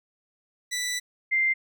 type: tone pair in turn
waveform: 15% pulse / sine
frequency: 1975.5 / 2092 Hz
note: B6 / C7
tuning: 0 / -1 cents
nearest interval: minor second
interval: 99 cents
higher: second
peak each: -21 / -20 dBFS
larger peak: second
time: 0.71-1 / 1.31-1.54 s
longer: first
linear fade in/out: 20 ms
effects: none